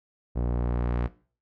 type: tone with low-pass filter sweep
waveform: sawtooth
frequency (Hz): 60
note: B1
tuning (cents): -49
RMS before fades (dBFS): -27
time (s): 0.35-1.08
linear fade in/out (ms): 20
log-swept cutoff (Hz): 640 to 1900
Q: 0.73
effects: noise-tail reverb RT60 0.4 s tail -18 dB re dry